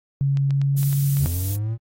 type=tone with pitch glide; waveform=sine; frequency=138.59 to 139.88 Hz; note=C#3 to C#3; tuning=0 to +16 cents; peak=-17 dBFS; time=0.21-1.26 s; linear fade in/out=0 ms; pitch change=+16 cents; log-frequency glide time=0.51-0.97 s
type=clicks; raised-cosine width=0.2 ms; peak=-21 dBFS; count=6; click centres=0.372 / 0.507 / 0.616 / 0.831 / 0.929 / 1.17 s
type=noise; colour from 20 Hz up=violet; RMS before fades=-30 dBFS; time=0.76-1.57 s; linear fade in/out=20 ms
type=linear sweep; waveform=triangle; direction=up; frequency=77.3 to 116.54 Hz; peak=-20 dBFS; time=1.18-1.78 s; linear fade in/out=50 ms
effects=AAC 48 kbps